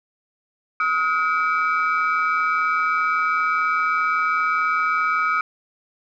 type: tone cluster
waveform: sine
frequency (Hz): 1270 / 1435 / 2302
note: D#6 / F6 / D7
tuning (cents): +35 / +47 / -35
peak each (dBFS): -19 / -23 / -25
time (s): 0.8-5.41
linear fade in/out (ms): 2
effects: tanh soft clip ceiling -11 dBFS